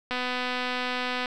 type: click train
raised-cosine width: 0.3 ms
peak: -14 dBFS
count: 288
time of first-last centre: 0.11-1.258 s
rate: 250 Hz
effects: none